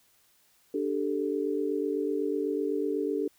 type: chord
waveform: sine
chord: D suspended fourth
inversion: none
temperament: equal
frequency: 293.7 / 392 / 440 Hz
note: D4 / G4 / A4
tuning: 0 / 0 / 0 cents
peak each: -31 dBFS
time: 0.74-3.28 s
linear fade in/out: 5 ms
effects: white hiss -65 dBFS RMS until 3.38 s